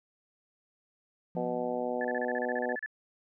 triangle tone with exponential decay, 174.61 Hz, F3, in tune, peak -33 dBFS, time 1.35-2.46 s, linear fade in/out 0 ms, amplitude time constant 240 ms
harmonic tone, 123.47 Hz, B2, in tune, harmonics 2 / 3 / 4 / 5 / 6 / 7, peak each -37 / -39 / -34 / -36 / -38 / -42 dBFS, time 1.36-2.76 s, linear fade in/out 10 ms
sine tone bursts, 1735 Hz, A6, 25 cents flat, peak -33 dBFS, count 13, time 2.01-2.861 s, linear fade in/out 2 ms, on 35 ms, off 33 ms
effects none

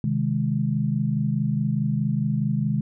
sine chord, Ab major, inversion first, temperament equal, 130.81 / 155.56 / 207.7 Hz, C3 / Eb3 / Ab3, 0 / 0 / 0 cents, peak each -25 dBFS, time 0.04-2.81 s, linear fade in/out 2 ms, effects none

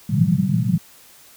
white band-pass noise, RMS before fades -18 dBFS, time 0.09-0.78 s, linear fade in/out 10 ms, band 110 to 200 Hz, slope 96 dB/octave, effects white hiss -48 dBFS RMS until 1.36 s

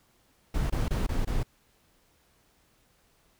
brown noise bursts, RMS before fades -27 dBFS, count 5, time 0.54-1.432 s, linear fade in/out 5 ms, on 160 ms, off 23 ms, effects pink hiss -66 dBFS RMS until 3.39 s

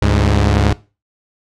sawtooth tone pair together, 71.9 / 102.83 Hz, D2 / G#2, -36 / -17 cents, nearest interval tritone, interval 619 cents, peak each -10 dBFS, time 0.02-0.73 s, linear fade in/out 0 ms, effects noise-tail reverb RT60 0.3 s tail -20 dB re dry + low-pass 6000 Hz 12 dB/octave

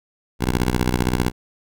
10% pulse ring-modulated tone, 61.74 Hz, B1, in tune, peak -7 dBFS, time 0.39-1.32 s, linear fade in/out 50 ms, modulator 23.2 Hz, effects none

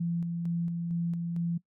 sine tone with tremolo, 170 Hz, F3, 46 cents flat, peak -27 dBFS, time 0-1.58 s, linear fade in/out 10 ms, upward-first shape square, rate 2.2 Hz, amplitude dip 30%, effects noise-tail reverb RT60 0.1 s tail -20 dB re dry

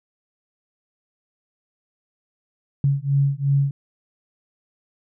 sine beating tone pair, 138.2 / 141 Hz, C#3 / C#3, -5 / +30 cents, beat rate 2.8 Hz, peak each -20 dBFS, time 2.84-3.71 s, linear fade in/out 2 ms, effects none

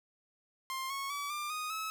sawtooth tone with pitch steps, 1056 / 1099.6 / 1144.9 / 1192.2 / 1241.4 / 1292.6 Hz, C6 / C#6 / D6 / D6 / D#6 / E6, +16 / -14 / -44 / +26 / -4 / -34 cents, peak -32 dBFS, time 0.7-1.9 s, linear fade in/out 0 ms, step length 200 ms, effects none

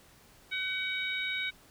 harmonic tone, 755 Hz, F#5, 35 cents sharp, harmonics 2 / 3 / 4 / 5, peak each -38 / -33 / -44 / -37 dBFS, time 0.51-1.51 s, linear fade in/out 20 ms, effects pink hiss -59 dBFS RMS until 1.7 s

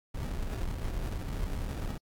brown noise with sample-and-hold, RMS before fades -34 dBFS, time 0.14-1.98 s, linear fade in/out 10 ms, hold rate 1050 Hz, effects AAC 64 kbps

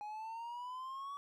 triangle exponential sweep, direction up, 830 to 1139 Hz, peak -40 dBFS, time 0.01-1.17 s, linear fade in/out 0 ms, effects none

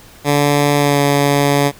10% pulse tone with pitch glide, 144.6 to 142.44 Hz, D3 to C#3, -27 to +47 cents, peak -3 dBFS, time 0.24-1.72 s, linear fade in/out 50 ms, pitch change -26 cents, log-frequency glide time 0.78-0.99 s, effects pink hiss -42 dBFS RMS until 1.79 s

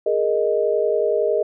sine chord, Ab suspended second, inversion none, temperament equal, 415.3 / 466.2 / 622.3 Hz, Ab4 / Bb4 / Eb5, 0 / 0 / 0 cents, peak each -21 dBFS, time 0.06-1.43 s, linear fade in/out 5 ms, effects none

